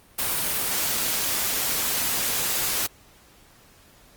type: noise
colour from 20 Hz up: white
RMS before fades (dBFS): -25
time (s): 0.18-2.87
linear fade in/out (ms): 10
effects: pink hiss -54 dBFS RMS until 4.16 s + Opus 32 kbps